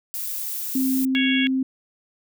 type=noise; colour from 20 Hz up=violet; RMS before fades=-29 dBFS; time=0.14-1.05 s; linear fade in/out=0 ms
type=tone; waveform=sine; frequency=262.7 Hz; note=C4; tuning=7 cents sharp; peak=-19 dBFS; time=0.75-1.63 s; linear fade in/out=5 ms
type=harmonic tone; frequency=554.4 Hz; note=C#5; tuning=in tune; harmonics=3 / 4 / 5 / 6; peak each=-29 / -25 / -27 / -26 dBFS; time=1.15-1.47 s; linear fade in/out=0 ms
effects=none